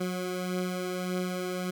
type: beating tone pair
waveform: 20% pulse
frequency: 181.7 / 183.4 Hz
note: F#3 / F#3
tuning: -31 / -15 cents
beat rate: 1.7 Hz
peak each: -26 / -33 dBFS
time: 0-1.71 s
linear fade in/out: 10 ms
effects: none